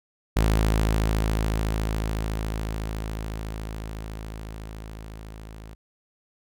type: tone with level ramp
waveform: sawtooth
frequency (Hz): 53.9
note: A1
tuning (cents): -35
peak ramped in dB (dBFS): -14 to -36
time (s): 0.36-5.75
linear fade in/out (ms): 10
effects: none